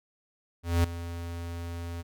square tone with ADSR envelope, 85.2 Hz, F2, 42 cents flat, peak -20 dBFS, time 0.63-2.03 s, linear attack 210 ms, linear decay 7 ms, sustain -15 dB, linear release 26 ms, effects none

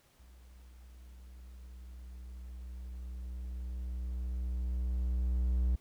triangle tone with level ramp, 61.74 Hz, B1, in tune, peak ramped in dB -52 to -24 dBFS, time 0.19-5.76 s, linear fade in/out 10 ms, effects pink hiss -67 dBFS RMS until 5.8 s

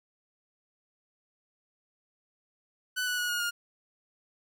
sawtooth tone with pitch steps, 1496 / 1476.3 / 1456.8 / 1437.5 / 1418.6 Hz, F#6 / F#6 / F#6 / F6 / F6, +19 / -4 / -27 / +50 / +27 cents, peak -25 dBFS, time 2.96-3.51 s, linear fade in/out 20 ms, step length 110 ms, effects none

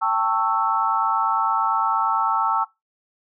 sine chord, A dominant seventh, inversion third, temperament equal with one note detuned, 784 / 892.8 / 1108.7 / 1318.5 Hz, G5 / A5 / C#6 / E6, 0 / +25 / 0 / 0 cents, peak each -27 / -22 / -25 / -22 dBFS, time 0.01-2.65 s, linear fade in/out 20 ms, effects noise-tail reverb RT60 0.2 s tail -20 dB re dry

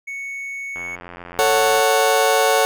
triangle tone, 2217 Hz, C#7, in tune, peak -25 dBFS, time 0.07-0.96 s, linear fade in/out 10 ms
click train, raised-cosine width 0.5 ms, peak -20 dBFS, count 92, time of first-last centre 0.76-1.799 s, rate 87.6 Hz
30% pulse chord, F# minor, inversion first, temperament just, 444 / 555 / 740 Hz, A4 / C#5 / F#5, +16 / +2 / 0 cents, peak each -16 dBFS, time 1.39-2.65 s, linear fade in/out 0 ms
effects none

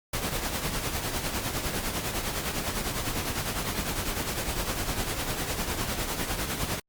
pink noise with tremolo, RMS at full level -28 dBFS, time 0.13-6.8 s, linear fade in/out 5 ms, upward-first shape triangle, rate 9.9 Hz, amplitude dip 60%, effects Opus 48 kbps

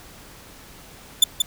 sawtooth tone with echo, 3520 Hz, A7, in tune, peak -6 dBFS, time 1.22-1.24 s, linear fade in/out 5 ms, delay 180 ms, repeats 1, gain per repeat -6 dB, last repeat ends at 1.42 s, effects pink hiss -45 dBFS RMS until 1.46 s

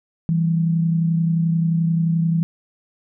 sine tone pair together, 164.81 / 196.25 Hz, E3 / G3, 0 / +2 cents, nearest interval minor third, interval 302 cents, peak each -16 / -27 dBFS, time 0.29-2.43 s, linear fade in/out 0 ms, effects none

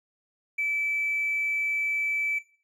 triangle tone, 2312 Hz, D7, 28 cents flat, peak -21 dBFS, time 0.58-2.39 s, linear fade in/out 10 ms, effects noise-tail reverb RT60 0.4 s tail -18 dB re dry + tanh soft clip ceiling -22 dBFS

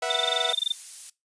sawtooth chord, B suspended fourth, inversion none, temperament equal with one note detuned, 486.5 / 659.3 / 740 Hz, B4 / E5 / F#5, -26 / 0 / 0 cents, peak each -29 / -25 / -27 dBFS, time 0.02-0.53 s, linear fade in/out 5 ms
sine tone bursts, 3597 Hz, A7, 37 cents sharp, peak -20 dBFS, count 15, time 0.1-0.722 s, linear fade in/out 5 ms, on 20 ms, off 23 ms
violet noise, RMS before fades -35 dBFS, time 0.49-1.1 s, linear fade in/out 5 ms
effects noise-tail reverb RT60 0.2 s tail -20 dB re dry + resampled to 22050 Hz

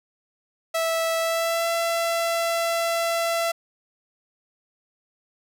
sawtooth tone with pitch glide, 656 to 671.7 Hz, E5 to E5, -9 to +32 cents, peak -18 dBFS, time 0.74-3.52 s, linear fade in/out 10 ms, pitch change +41 cents, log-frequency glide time 1.19-1.68 s, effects none

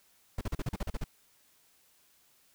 brown noise bursts, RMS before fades -32 dBFS, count 10, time 0.38-1.041 s, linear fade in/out 5 ms, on 31 ms, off 39 ms, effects white hiss -66 dBFS RMS until 2.54 s

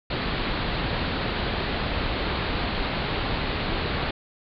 pink low-pass noise, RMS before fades -27 dBFS, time 0.1-4.11 s, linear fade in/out 5 ms, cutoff 4500 Hz, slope 96 dB/octave, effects none

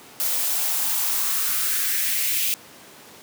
blue noise with high-pass filter sweep, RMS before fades -23 dBFS, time 0.2-2.54 s, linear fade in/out 0 ms, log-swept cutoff 510 to 2600 Hz, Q 2.7, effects pink hiss -45 dBFS RMS until 3.22 s + high-pass 200 Hz 12 dB/octave

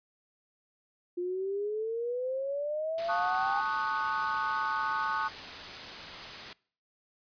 sine exponential sweep, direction up, 349.9 to 818 Hz, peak -30 dBFS, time 1.17-3.61 s, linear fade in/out 10 ms
white noise, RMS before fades -41 dBFS, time 2.98-6.53 s, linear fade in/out 2 ms
sine chord, D# half-diminished seventh, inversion second, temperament equal with one note detuned, 880 / 1108.7 / 1244.5 / 1487.7 Hz, A5 / C#6 / D#6 / F#6, 0 / 0 / 0 / +9 cents, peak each -34 dBFS, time 3.08-5.29 s, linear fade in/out 20 ms
effects noise-tail reverb RT60 0.5 s tail -24 dB re dry + resampled to 11025 Hz

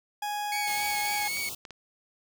40% pulse tone, 830.6 Hz, G#5, in tune, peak -29 dBFS, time 0.22-1.28 s, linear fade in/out 5 ms
sawtooth tone with vibrato, 2217 Hz, C#7, in tune, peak -27 dBFS, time 0.52-1.49 s, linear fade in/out 2 ms, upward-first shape triangle, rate 3.7 Hz, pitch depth 37 cents each way
white band-stop noise, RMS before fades -38 dBFS, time 0.67-1.55 s, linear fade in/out 5 ms, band 1300 to 2600 Hz, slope 96 dB/octave
clicks, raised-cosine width 0.2 ms, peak -25 dBFS, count 3, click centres 1.371 / 1.652 / 1.707 s
effects none

